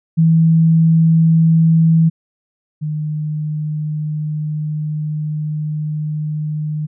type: tone pair in turn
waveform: sine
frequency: 162.7 / 152.41 Hz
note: E3 / D#3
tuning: -22 / -35 cents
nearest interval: minor second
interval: 113 cents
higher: first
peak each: -8 / -18 dBFS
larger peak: first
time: 0.17-2.1 / 2.81-6.87 s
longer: second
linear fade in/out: 20 ms
effects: none